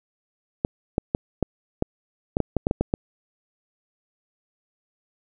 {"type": "clicks", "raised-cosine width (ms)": 2, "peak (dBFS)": -7, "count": 12, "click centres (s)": [0.649, 0.981, 1.149, 1.427, 1.824, 2.369, 2.403, 2.567, 2.669, 2.711, 2.81, 2.939], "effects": []}